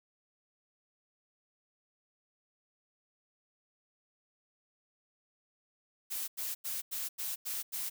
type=noise bursts; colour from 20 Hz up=blue; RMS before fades=-37 dBFS; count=7; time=6.1-7.9 s; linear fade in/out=20 ms; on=180 ms; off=90 ms; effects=none